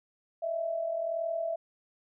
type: tone pair together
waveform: sine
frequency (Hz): 624 / 665.4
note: D#5 / E5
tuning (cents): +5 / +16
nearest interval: minor second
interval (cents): 111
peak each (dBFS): -37 / -30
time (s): 0.42-1.56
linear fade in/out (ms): 10
effects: none